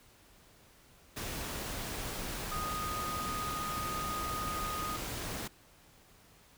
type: tone in noise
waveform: sine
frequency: 1240 Hz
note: D#6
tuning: 6 cents flat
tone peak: -36 dBFS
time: 2.51-4.97 s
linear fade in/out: 10 ms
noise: pink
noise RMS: -39 dBFS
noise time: 1.16-5.48 s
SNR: 0 dB
effects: pink hiss -61 dBFS RMS until 6.57 s